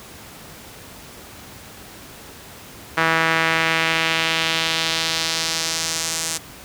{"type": "tone with band-pass filter sweep", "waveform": "sawtooth", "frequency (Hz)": 162.7, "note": "E3", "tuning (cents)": -22, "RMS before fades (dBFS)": -21, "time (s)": [2.97, 6.38], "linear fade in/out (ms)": 10, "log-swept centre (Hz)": [1600, 7600], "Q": 1.5, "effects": ["pink hiss -40 dBFS RMS until 6.64 s", "high-pass 60 Hz 12 dB/octave"]}